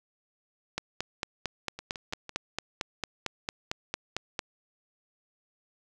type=two click trains; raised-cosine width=0.2 ms; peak=-22 / -13 dBFS; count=4 / 17; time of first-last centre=1.79-2.293 / 0.78-4.392 s; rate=5.96 / 4.43 Hz; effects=none